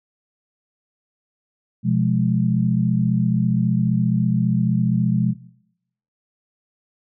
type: chord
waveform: sine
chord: F diminished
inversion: second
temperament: just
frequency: 125.72 / 174.61 / 209.5 Hz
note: Cb3 / F3 / Ab3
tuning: +31 / 0 / +15 cents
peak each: -20 dBFS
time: 1.83-5.35 s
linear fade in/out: 50 ms
effects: noise-tail reverb RT60 0.8 s tail -20 dB re dry